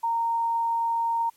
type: tone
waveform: sine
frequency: 924 Hz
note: A#5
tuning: 16 cents flat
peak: -22 dBFS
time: 0.03-1.3 s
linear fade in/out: 10 ms
effects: white hiss -61 dBFS RMS until 1.36 s + MP3 64 kbps